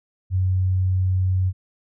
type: tone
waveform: sine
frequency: 93 Hz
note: F#2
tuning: 9 cents sharp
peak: -17 dBFS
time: 0.3-1.53 s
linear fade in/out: 50 ms
effects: none